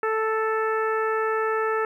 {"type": "harmonic tone", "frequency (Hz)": 440, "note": "A4", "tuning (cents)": 0, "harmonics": [1, 2, 3, 4, 5, 6], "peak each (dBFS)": [-24, -31, -27, -31, -41, -43], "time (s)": [0.03, 1.85], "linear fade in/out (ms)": 2, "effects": ["10-bit"]}